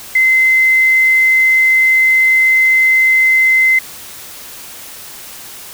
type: tone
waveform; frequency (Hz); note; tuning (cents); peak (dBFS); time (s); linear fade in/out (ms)
sine; 2062; C7; -26; -7; 0.15-3.79; 5
effects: white hiss -32 dBFS RMS until 5.73 s